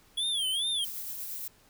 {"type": "tone with vibrato", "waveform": "square", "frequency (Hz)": 3322, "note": "G#7", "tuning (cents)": 0, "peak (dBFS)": -28, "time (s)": [0.17, 0.85], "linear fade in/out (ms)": 10, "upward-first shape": "sine", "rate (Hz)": 2.4, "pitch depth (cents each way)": 160}
{"type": "noise with tremolo", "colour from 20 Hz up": "violet", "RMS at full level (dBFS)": -37, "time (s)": [0.84, 1.48], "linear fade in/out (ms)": 5, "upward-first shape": "sine", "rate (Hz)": 8.6, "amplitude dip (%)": 25}
{"effects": ["pink hiss -61 dBFS RMS until 1.69 s"]}